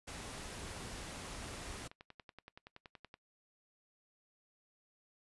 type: noise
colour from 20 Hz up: pink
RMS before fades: -46 dBFS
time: 0.07-1.88 s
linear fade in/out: 10 ms
type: click train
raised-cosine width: 0.3 ms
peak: -35 dBFS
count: 22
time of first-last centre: 1.16-3.141 s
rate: 10.6 Hz
effects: noise-tail reverb RT60 0.1 s tail -22 dB re dry + resampled to 24000 Hz